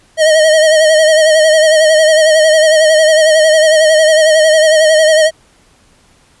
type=tone with vibrato; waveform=square; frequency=627 Hz; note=D#5; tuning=13 cents sharp; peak=-6 dBFS; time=0.17-5.31 s; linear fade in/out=50 ms; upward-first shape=sine; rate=11 Hz; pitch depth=49 cents each way; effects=pink hiss -49 dBFS RMS until 6.4 s + resampled to 24000 Hz